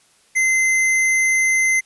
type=tone; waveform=square; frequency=2067 Hz; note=C7; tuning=22 cents flat; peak=-15 dBFS; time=0.35-1.81 s; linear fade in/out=20 ms; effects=white hiss -56 dBFS RMS until 1.85 s + resampled to 24000 Hz